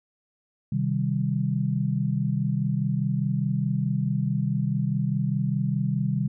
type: chord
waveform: sine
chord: C minor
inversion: none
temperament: equal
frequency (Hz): 130.81 / 155.56 / 196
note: C3 / Eb3 / G3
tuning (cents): 0 / 0 / 0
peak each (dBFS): -26 / -27 / -27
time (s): 0.72-6.28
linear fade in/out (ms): 5
effects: none